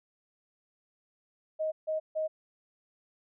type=tone bursts; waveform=sine; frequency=627 Hz; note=D#5; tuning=13 cents sharp; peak=-28 dBFS; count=3; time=1.59-2.28 s; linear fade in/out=20 ms; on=130 ms; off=150 ms; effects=none